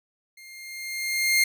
sawtooth tone with level ramp, 2117 Hz, C7, 20 cents sharp, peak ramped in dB -42 to -13 dBFS, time 0.37-1.44 s, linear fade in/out 5 ms, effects none

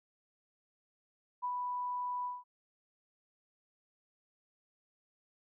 sine tone with ADSR envelope, 987.8 Hz, B5, in tune, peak -32 dBFS, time 1.42-2.44 s, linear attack 24 ms, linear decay 67 ms, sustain -2 dB, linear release 190 ms, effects none

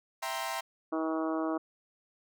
sawtooth chord, C dominant seventh, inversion first, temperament equal, 659.3 / 784 / 932.3 / 1046.5 Hz, E5 / G5 / Bb5 / C6, 0 / 0 / 0 / 0 cents, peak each -35 dBFS, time 0.22-0.61 s, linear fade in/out 10 ms
harmonic tone, 159.9 Hz, D#3, 48 cents sharp, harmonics 2 / 3 / 4 / 5 / 6 / 7 / 8 / 9, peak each -31 / -40 / -36 / -42 / -44 / -40 / -43 / -49 dBFS, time 0.92-1.58 s, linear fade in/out 10 ms
effects none

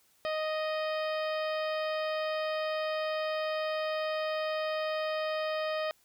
harmonic tone, 622.3 Hz, D#5, in tune, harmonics 1 / 2 / 3 / 4 / 5 / 6 / 7 / 8, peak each -31 / -38 / -41 / -44 / -45 / -49 / -52 / -49 dBFS, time 0.25-5.91 s, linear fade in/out 0 ms, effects white hiss -67 dBFS RMS until 6.04 s

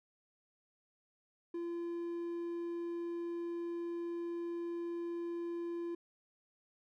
triangle tone, 341.9 Hz, F4, 37 cents flat, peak -35 dBFS, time 1.54-5.95 s, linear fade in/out 5 ms, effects none

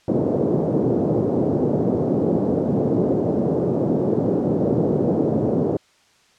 white band-pass noise, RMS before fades -20 dBFS, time 0.08-5.77 s, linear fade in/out 2 ms, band 120 to 480 Hz, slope 24 dB/octave, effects white hiss -57 dBFS RMS until 6.38 s + low-pass 6000 Hz 12 dB/octave

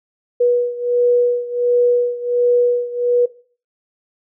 sine beating tone pair, 485.6 / 487 Hz, B4 / B4, -29 / -24 cents, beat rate 1.4 Hz, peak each -15 / -18 dBFS, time 0.4-3.26 s, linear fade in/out 10 ms, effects noise-tail reverb RT60 0.4 s tail -17 dB re dry

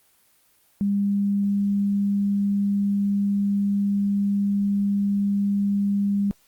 sine tone, 200.9 Hz, G3, 43 cents sharp, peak -19 dBFS, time 0.81-6.31 s, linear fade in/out 0 ms, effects white hiss -61 dBFS RMS until 6.47 s + Opus 24 kbps

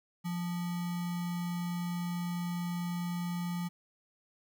sine tone with sample-and-hold, 174.61 Hz, F3, in tune, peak -32 dBFS, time 0.24-3.69 s, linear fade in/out 20 ms, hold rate 1050 Hz, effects none

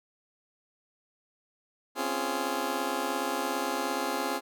15% pulse chord, Db major seventh, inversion third, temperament just, 259.9 / 277.2 / 346.5 / 415.8 Hz, C4 / Db4 / F4 / Ab4, -11 / 0 / -14 / +2 cents, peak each -29 dBFS, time 1.95-4.41 s, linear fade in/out 50 ms, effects none

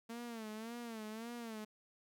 sawtooth tone with vibrato, 226.4 Hz, A3, 50 cents sharp, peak -40 dBFS, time 0.09-1.65 s, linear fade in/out 10 ms, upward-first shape sine, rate 1.8 Hz, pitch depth 99 cents each way, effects none

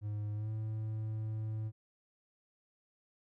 triangle tone with pitch glide, 104.8 to 109.12 Hz, G#2 to A2, +16 to -14 cents, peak -33 dBFS, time 0.01-1.72 s, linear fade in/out 50 ms, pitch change +70 cents, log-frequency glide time 0.34-0.5 s, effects none

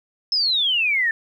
sine exponential sweep, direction down, 5274 to 1760 Hz, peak -17 dBFS, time 0.32-1.11 s, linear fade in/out 2 ms, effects 9-bit

